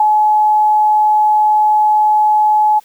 sine tone with ADSR envelope, 851 Hz, G#5, 42 cents sharp, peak -6 dBFS, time 0-2.8 s, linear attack 4 ms, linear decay 12 ms, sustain -2 dB, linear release 19 ms, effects white hiss -49 dBFS RMS until 2.84 s

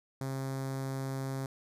sawtooth tone with notch filter, 134.2 Hz, C3, 44 cents sharp, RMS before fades -36 dBFS, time 0.21-1.46 s, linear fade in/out 2 ms, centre 2800 Hz, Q 1, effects resampled to 32000 Hz

